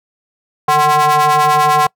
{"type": "ring-modulated tone", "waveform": "square", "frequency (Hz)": 151.5, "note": "D#3", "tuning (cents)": -46, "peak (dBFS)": -7, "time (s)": [0.68, 1.87], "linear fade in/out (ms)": 5, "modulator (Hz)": 904, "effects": ["noise-tail reverb RT60 0.1 s tail -25 dB re dry"]}